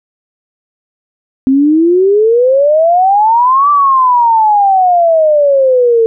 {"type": "exponential two-way sweep", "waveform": "sine", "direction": "up then down", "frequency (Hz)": [260, 1174.7, 446.1], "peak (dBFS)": -5, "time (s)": [1.47, 6.06], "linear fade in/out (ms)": 0, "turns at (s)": 3.7, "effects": []}